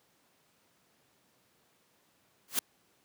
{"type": "noise with exponential growth", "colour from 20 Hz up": "white", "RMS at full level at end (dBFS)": -24, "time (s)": [2.48, 2.59], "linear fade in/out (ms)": 2, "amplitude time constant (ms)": 23, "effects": ["pink hiss -69 dBFS RMS until 3.04 s", "high-pass 150 Hz 12 dB/octave"]}